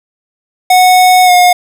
square tone with pitch glide, 735 to 718.6 Hz, F#5 to F5, -12 to +49 cents, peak -4 dBFS, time 0.7-1.53 s, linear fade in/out 5 ms, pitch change -39 cents, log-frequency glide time 1.25-1.31 s, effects none

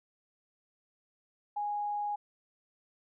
sine tone, 827 Hz, G#5, 8 cents flat, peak -31 dBFS, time 1.56-2.16 s, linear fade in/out 10 ms, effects none

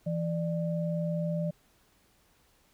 sine tone pair together, 166.4 / 593.9 Hz, E3 / D5, +17 / +19 cents, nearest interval octave + minor seventh, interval 2202 cents, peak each -29 / -34 dBFS, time 0.06-1.51 s, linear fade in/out 10 ms, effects pink hiss -66 dBFS RMS until 2.73 s

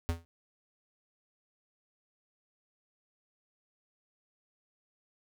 square tone with exponential decay, 83.9 Hz, E2, 31 cents sharp, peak -25 dBFS, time 0.09-0.25 s, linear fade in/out 0 ms, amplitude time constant 34 ms, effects none

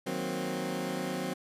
20% pulse chord, C half-diminished seventh, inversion first, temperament equal, 155.56 / 185 / 233.1 / 261.6 Hz, Eb3 / Gb3 / Bb3 / C4, 0 / 0 / 0 / 0 cents, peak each -36 / -31 / -36 / -31 dBFS, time 0.06-1.34 s, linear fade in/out 10 ms, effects resampled to 32000 Hz

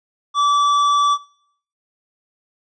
triangle tone with hard clipping, 1156 Hz, D6, 28 cents flat, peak -15 dBFS, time 0.34-1.18 s, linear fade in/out 50 ms, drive 13 dB, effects noise-tail reverb RT60 0.6 s tail -20 dB re dry + resampled to 22050 Hz

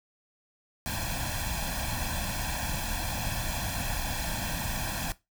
pink noise with comb filter, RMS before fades -32 dBFS, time 0.86-5.12 s, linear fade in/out 0 ms, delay 1.2 ms, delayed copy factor +0.85, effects noise-tail reverb RT60 0.2 s tail -17 dB re dry

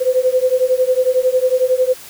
sine beating tone pair, 505 / 516 Hz, B4 / C5, +39 / -24 cents, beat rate 11 Hz, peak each -15 dBFS, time 0-1.94 s, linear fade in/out 20 ms, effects white hiss -37 dBFS RMS until 2.09 s

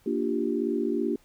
sine chord, G minor seventh, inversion first, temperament equal, 233.1 / 293.7 / 349.2 / 392 Hz, Bb3 / D4 / F4 / G4, 0 / 0 / 0 / 0 cents, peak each -30 dBFS, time 0.06-1.16 s, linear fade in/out 5 ms, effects pink hiss -62 dBFS RMS until 1.24 s

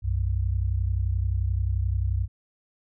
sine tone pair together, 63.14 / 94.6 Hz, B1 / F#2, +39 / +39 cents, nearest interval perfect fifth, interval 700 cents, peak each -25 dBFS, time 0.02-2.28 s, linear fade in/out 50 ms, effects none

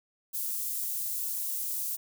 white high-pass noise, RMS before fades -33 dBFS, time 0.33-1.97 s, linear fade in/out 20 ms, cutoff 9800 Hz, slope 12 dB/octave, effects none

